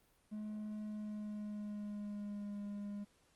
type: tone with pitch glide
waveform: triangle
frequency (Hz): 212.3 to 204.1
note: G#3 to G#3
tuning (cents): +38 to -30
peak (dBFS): -39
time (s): 0.31-3.05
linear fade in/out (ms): 20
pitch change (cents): -68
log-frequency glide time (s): 0.82-2.58
effects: pink hiss -72 dBFS RMS until 3.35 s + Opus 32 kbps